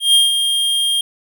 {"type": "tone with ADSR envelope", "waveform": "square", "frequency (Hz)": 3218, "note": "G7", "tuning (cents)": 45, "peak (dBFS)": -8, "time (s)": [0, 1.01], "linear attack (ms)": 140, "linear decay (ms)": 170, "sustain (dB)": -7, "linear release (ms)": 3, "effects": []}